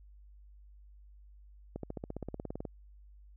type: accelerating click train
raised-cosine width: 2 ms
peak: -25 dBFS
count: 16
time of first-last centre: 1.76-2.652 s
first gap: 73 ms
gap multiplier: 0.97
effects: added 50 Hz sine -53 dBFS peak until 3.36 s